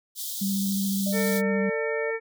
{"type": "high-pass noise", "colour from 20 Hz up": "white", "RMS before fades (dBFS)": -33, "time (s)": [0.15, 1.42], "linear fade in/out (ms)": 50, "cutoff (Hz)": 3200, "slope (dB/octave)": 96}
{"type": "tone with vibrato", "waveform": "sine", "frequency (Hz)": 196.2, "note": "G3", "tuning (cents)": 2, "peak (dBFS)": -24, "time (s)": [0.41, 1.7], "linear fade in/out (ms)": 10, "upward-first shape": "sine", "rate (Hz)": 14, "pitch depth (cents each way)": 17}
{"type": "tone with pitch glide", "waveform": "sine", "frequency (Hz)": [599, 588.7], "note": ["D5", "D5"], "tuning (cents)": [34, 4], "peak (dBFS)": -31, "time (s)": [1.06, 2.11], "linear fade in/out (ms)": 10, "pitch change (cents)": -30, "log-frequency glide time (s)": [1.25, 1.65]}
{"type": "harmonic tone", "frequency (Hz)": 450.3, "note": "A4", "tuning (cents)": 40, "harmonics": [1, 2, 3, 4, 5], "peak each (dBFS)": [-27, -40, -40, -33, -35], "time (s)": [1.12, 2.2], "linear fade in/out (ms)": 50}
{"effects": []}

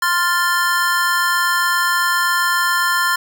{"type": "chord", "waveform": "square", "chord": "F major", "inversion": "second", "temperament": "equal", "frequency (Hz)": [1046.5, 1396.9, 1760], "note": ["C6", "F6", "A6"], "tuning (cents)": [0, 0, 0], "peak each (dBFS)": -20, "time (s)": [0.02, 3.16], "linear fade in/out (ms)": 5, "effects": []}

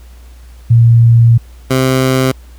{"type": "tone pair in turn", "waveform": ["sine", "15% pulse"], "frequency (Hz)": [116.54, 130.81], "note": ["A#2", "C3"], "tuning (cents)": [0, 0], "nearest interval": "major second", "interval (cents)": 200, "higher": "second", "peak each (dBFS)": -3, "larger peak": "neither", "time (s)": [[0.7, 1.38], [1.7, 2.32]], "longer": "first", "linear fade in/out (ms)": 10, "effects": ["added 60 Hz sine -33 dBFS peak until 2.58 s", "pink hiss -47 dBFS RMS until 2.58 s"]}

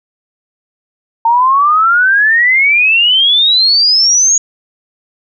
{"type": "exponential sweep", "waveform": "sine", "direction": "up", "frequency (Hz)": [905, 6750], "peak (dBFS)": -6, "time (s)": [1.25, 4.38], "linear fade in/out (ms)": 5, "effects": []}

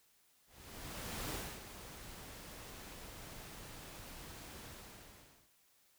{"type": "noise with ADSR envelope", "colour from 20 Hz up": "pink", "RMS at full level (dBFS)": -41, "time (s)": [0.46, 5.5], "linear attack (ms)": 870, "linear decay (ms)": 260, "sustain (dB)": -10, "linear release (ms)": 840, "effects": ["white hiss -71 dBFS RMS until 5.98 s"]}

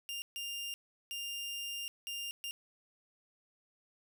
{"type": "tone bursts at uneven times", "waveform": "sawtooth", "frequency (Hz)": 2800, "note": "F7", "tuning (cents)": 4, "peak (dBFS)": -35, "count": 5, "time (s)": [[0.09, 0.22], [0.36, 0.74], [1.11, 1.88], [2.07, 2.31], [2.44, 2.51]], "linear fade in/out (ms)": 0, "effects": []}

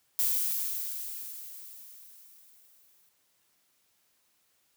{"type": "noise with exponential decay", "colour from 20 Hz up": "violet", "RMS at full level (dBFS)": -26, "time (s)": [0.19, 3.09], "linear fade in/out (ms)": 1, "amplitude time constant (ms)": 630, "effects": ["white hiss -71 dBFS RMS until 4.76 s", "high-pass 60 Hz 12 dB/octave"]}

